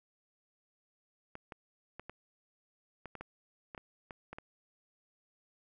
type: clicks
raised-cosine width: 0.5 ms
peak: -29 dBFS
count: 12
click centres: 1.354 / 1.522 / 1.996 / 2.096 / 3.057 / 3.153 / 3.21 / 3.748 / 3.778 / 4.108 / 4.33 / 4.385 s
effects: none